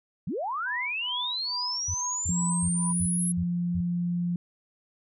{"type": "linear sweep", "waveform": "sine", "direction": "up", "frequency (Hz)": [127.6, 11000], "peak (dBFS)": -28, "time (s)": [0.27, 3.32], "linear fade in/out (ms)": 5}
{"type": "tone with tremolo", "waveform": "sine", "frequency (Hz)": 987.8, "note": "B5", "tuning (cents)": 0, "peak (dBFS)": -33, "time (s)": [0.65, 2.93], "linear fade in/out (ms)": 20, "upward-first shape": "sine", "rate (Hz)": 2.3, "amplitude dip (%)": 100}
{"type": "tone bursts", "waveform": "sine", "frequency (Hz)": 89.2, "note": "F2", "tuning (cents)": 37, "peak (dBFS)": -29, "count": 6, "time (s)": [1.88, 3.808], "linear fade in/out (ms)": 5, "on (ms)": 63, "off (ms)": 310}
{"type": "tone", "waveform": "sine", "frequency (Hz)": 174.61, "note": "F3", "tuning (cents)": 0, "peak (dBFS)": -25, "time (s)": [2.29, 4.36], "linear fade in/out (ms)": 2}
{"effects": []}